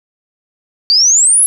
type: exponential sweep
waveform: sine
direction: up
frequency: 4542 to 11175 Hz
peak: -6 dBFS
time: 0.9-1.46 s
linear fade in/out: 0 ms
effects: 7-bit